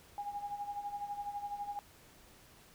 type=tone with tremolo; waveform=sine; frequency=817 Hz; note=G#5; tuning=29 cents flat; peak=-35 dBFS; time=0.18-1.79 s; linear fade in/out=0 ms; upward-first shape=sine; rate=12 Hz; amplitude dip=70%; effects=pink hiss -60 dBFS RMS until 2.74 s